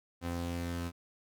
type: tone pair together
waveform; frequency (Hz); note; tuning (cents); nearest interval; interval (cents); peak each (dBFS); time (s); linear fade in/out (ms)
sawtooth; 86 / 257.7; F2 / C4; -26 / -26; octave + perfect fifth; 1900; -32 / -37; 0.21-0.92; 50
effects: none